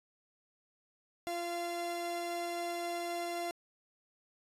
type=tone pair together; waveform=45% pulse; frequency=346.1 / 688.4 Hz; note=F4 / F5; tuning=-16 / -25 cents; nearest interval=octave; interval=1191 cents; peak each=-40 / -37 dBFS; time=1.27-3.51 s; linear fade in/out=0 ms; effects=resampled to 32000 Hz